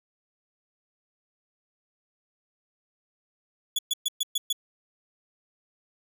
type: tone bursts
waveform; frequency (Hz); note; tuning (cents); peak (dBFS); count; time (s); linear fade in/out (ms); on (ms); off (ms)
sawtooth; 3400; G#7; +40; -20; 6; 3.76-4.528; 5; 28; 120
effects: none